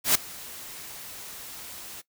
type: noise with ADSR envelope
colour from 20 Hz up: white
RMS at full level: -18 dBFS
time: 0.04-2.02 s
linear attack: 110 ms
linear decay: 6 ms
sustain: -23 dB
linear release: 21 ms
effects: noise-tail reverb RT60 0.1 s tail -19 dB re dry